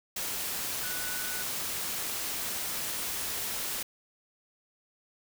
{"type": "tone in noise", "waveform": "sine", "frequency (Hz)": 1480, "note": "F#6", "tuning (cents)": 0, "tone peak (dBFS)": -40, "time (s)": [0.83, 1.43], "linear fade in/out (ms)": 5, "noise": "white", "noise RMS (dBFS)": -34, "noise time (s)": [0.16, 3.83], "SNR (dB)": -9, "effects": []}